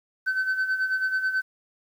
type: tone with tremolo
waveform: sine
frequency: 1527 Hz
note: G6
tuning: 46 cents flat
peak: -18 dBFS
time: 0.26-1.42 s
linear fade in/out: 20 ms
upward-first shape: sine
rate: 9.2 Hz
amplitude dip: 70%
effects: tanh soft clip ceiling -20 dBFS + 9-bit